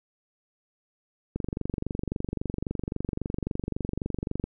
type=click train; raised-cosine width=3 ms; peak=-16 dBFS; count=74; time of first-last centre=1.36-4.44 s; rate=23.7 Hz; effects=none